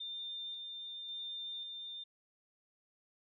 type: tone with tremolo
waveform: sine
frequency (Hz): 3603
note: A7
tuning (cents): +40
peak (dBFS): -40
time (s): 0-2.04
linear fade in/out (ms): 10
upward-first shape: square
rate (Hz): 0.92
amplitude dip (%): 25
effects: none